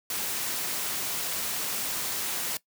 white noise, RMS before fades -31 dBFS, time 0.1-2.57 s, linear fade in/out 2 ms, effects noise-tail reverb RT60 0.1 s tail -19 dB re dry + high-pass 100 Hz 12 dB/octave

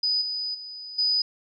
sine tone with level steps, 4978 Hz, D#8, in tune, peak -21 / -27 / -36 / -20 dBFS, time 0.03-1.22 s, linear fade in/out 5 ms, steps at 0.21 / 0.54 / 0.98 s, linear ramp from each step 10 ms, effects none

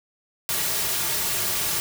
white noise with comb filter, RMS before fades -25 dBFS, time 0.49-1.8 s, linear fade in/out 0 ms, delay 3.9 ms, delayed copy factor -0.65, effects none

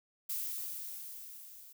violet noise with level ramp, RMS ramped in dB -36 to -54 dBFS, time 0.29-1.73 s, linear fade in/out 10 ms, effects none

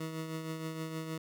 20% pulse tone with tremolo, 160 Hz, D#3, 49 cents sharp, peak -30 dBFS, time 0-1.18 s, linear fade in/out 5 ms, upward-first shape triangle, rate 6.4 Hz, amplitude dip 50%, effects none

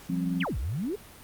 sine chord, F suspended second, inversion none, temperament equal with one note detuned, 174.61 / 196 / 267.1 Hz, F3 / G3 / C4, 0 / 0 / +36 cents, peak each -28 / -34 / -31 dBFS, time 0.09-0.45 s, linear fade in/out 10 ms
sine exponential two-way sweep, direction down then up, 3700 to 51.9 to 449.7 Hz, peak -28 dBFS, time 0.4-0.96 s, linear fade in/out 10 ms, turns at 0.58 s
effects pink hiss -49 dBFS RMS until 1.23 s + Opus 48 kbps

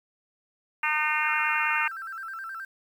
harmonic tone, 304.5 Hz, D#4, 37 cents flat, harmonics 3 / 4 / 5 / 6 / 7 / 8 / 9, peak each -31 / -31 / -31 / -31 / -31 / -31 / -31 dBFS, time 0.83-1.88 s, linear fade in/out 5 ms
sine tone with vibrato, 1449 Hz, F#6, 37 cents flat, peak -34 dBFS, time 1.23-2.65 s, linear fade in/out 5 ms, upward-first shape square, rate 9.5 Hz, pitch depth 140 cents each way
effects 9-bit

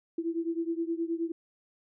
sine beating tone pair, 329.6 / 339.1 Hz, E4 / E4, 0 / +49 cents, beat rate 9.5 Hz, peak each -31 / -33 dBFS, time 0.18-1.32 s, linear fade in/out 5 ms, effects none

